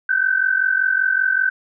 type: tone pair together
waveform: sine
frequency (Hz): 1511.8 / 1557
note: F#6 / G6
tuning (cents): +37 / -12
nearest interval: minor second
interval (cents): 51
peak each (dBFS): -18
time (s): 0.09-1.5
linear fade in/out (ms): 5
effects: none

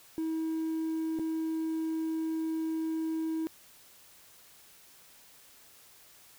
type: tone with dropouts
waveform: triangle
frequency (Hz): 320.9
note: E4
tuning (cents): -46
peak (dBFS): -27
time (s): 0.18-3.47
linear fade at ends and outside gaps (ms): 0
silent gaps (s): 1.188-1.196
effects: tanh soft clip ceiling -24 dBFS + white hiss -57 dBFS RMS until 6.38 s

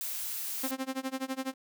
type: noise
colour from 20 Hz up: blue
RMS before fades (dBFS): -36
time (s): 0.01-0.71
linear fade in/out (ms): 0
type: tone with tremolo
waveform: sawtooth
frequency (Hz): 264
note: C4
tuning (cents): +16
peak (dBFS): -26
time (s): 0.63-1.54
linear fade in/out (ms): 10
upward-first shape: sine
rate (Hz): 12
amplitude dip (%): 95
effects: none

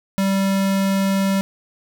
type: tone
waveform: square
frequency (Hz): 194.6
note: G3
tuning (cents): -12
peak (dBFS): -17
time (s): 0.18-1.41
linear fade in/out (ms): 0
effects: none

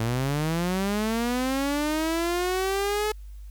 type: linear sweep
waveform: sawtooth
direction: up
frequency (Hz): 110 to 429.8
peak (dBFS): -20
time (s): 0-3.12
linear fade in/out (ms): 5
effects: added 50 Hz sine -38 dBFS peak until 3.5 s + white hiss -63 dBFS RMS until 3.5 s

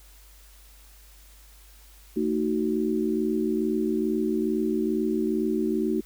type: chord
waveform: sine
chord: D# diminished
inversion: second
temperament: just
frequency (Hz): 224 / 311.1 / 373.4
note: A3 / D#4 / F#4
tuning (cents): +31 / 0 / +16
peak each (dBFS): -27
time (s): 2.16-6.01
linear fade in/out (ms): 10
effects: added 50 Hz sine -50 dBFS peak until 6.05 s + white hiss -55 dBFS RMS until 6.05 s

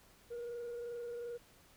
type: tone with frequency modulation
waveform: sine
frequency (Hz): 476.1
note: A#4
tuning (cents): +37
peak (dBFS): -38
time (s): 0.3-1.38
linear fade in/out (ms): 20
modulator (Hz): 22.7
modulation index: 0.31
effects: tanh soft clip ceiling -39 dBFS + pink hiss -64 dBFS RMS until 1.76 s

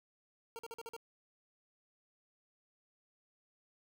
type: tone bursts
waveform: 25% pulse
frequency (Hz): 460.1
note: A#4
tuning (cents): -23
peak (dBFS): -40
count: 6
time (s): 0.56-0.965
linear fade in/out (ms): 0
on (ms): 30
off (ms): 45
effects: none

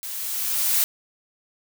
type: noise with level ramp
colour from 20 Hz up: blue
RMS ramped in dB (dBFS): -33 to -19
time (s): 0.03-0.84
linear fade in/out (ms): 0
effects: none

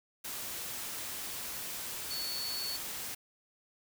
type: tone in noise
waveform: sine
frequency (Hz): 4435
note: C#8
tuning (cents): 0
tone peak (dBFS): -36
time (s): 2.1-2.77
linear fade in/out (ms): 10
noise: white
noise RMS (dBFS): -40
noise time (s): 0.24-3.15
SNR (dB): +1
effects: none

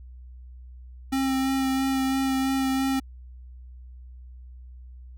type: tone with vibrato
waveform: square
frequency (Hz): 266.4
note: C4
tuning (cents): +31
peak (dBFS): -23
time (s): 1.12-3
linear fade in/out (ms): 10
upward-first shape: sine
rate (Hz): 3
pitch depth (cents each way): 13
effects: added 62 Hz sine -41 dBFS peak until 5.17 s

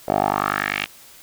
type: tone with band-pass filter sweep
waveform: 10% pulse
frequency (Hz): 50.1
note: G1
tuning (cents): +38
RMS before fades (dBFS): -22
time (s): 0.08-0.86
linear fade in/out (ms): 5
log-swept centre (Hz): 580 to 2800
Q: 3
effects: white hiss -46 dBFS RMS until 1.22 s

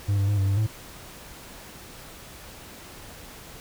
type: tone with pitch steps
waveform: triangle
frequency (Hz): 100.7 / 98.8 / 102.7 / 97.4 / 98.8 / 108.6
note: G2 / G2 / G#2 / G2 / G2 / A2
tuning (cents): +47 / +14 / -19 / -11 / +14 / -22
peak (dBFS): -18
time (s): 0.08-0.668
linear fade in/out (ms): 10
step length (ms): 98
effects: pink hiss -44 dBFS RMS until 3.6 s

